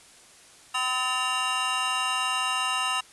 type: tone cluster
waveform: square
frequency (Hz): 764 / 1015 / 1276 / 1775 / 2793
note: G5 / B5 / D#6 / A6 / F7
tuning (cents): -45 / +47 / +43 / +15 / -1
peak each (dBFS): -36 / -32 / -31 / -37 / -29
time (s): 0.74-3.01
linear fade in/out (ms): 10
effects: white hiss -52 dBFS RMS until 3.12 s + resampled to 24000 Hz